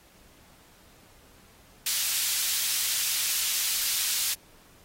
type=high-pass noise; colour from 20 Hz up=pink; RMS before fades=-28 dBFS; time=1.86-4.34 s; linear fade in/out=5 ms; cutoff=3500 Hz; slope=12 dB/octave; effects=pink hiss -57 dBFS RMS until 4.84 s + AAC 48 kbps